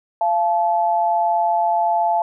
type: tone pair together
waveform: sine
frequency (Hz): 687.3 / 866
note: F5 / A5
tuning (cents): -28 / -28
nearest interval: major third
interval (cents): 400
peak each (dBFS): -18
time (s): 0.21-2.22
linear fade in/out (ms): 2
effects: none